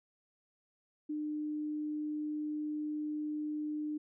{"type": "tone", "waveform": "sine", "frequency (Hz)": 301.7, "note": "D4", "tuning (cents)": 47, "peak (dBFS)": -34, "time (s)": [1.09, 3.98], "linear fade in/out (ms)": 10, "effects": []}